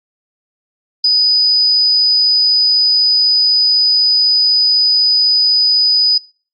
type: tone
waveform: sine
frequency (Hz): 4978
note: D#8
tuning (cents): 0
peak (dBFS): -8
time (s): 1.04-6.18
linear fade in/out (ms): 5
effects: noise-tail reverb RT60 0.4 s tail -24 dB re dry + Opus 48 kbps